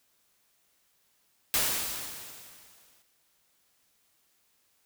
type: noise with exponential decay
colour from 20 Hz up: white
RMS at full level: -25 dBFS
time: 1.54-3.02 s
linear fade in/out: 0 ms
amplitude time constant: 320 ms
effects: white hiss -70 dBFS RMS until 4.85 s